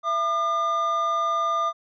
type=tone pair together; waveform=triangle; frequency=668 / 1206.9 Hz; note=E5 / D6; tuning=+23 / +47 cents; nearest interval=minor seventh; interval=1024 cents; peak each=-27 / -20 dBFS; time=0.03-1.73 s; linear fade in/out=50 ms; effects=resampled to 16000 Hz